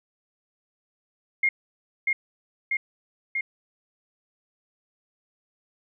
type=tone with echo; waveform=sine; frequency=2133 Hz; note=C7; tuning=33 cents sharp; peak=-18 dBFS; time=1.43-1.49 s; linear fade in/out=5 ms; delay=640 ms; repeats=3; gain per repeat=-2 dB; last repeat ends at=3.41 s; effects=none